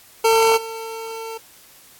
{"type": "tone with level steps", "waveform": "25% pulse", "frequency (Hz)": 450.2, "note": "A4", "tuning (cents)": 40, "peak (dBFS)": [-9, -25], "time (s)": [0.24, 1.38], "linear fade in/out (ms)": 10, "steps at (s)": 0.56, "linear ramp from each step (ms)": 20, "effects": ["white hiss -48 dBFS RMS until 1.99 s", "AAC 64 kbps"]}